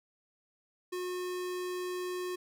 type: tone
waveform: square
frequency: 362 Hz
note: F#4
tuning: 38 cents flat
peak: -35 dBFS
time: 0.92-2.36 s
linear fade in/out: 10 ms
effects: none